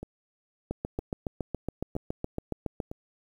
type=two click trains; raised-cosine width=2 ms; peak=-24 / -17 dBFS; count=4 / 16; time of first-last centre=0.03-2.915 / 0.71-2.802 s; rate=1.04 / 7.17 Hz; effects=9-bit